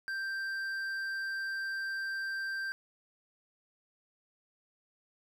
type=tone with hard clipping; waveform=triangle; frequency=1572 Hz; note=G6; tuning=4 cents sharp; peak=-35 dBFS; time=0.08-2.72 s; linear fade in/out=0 ms; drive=9 dB; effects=none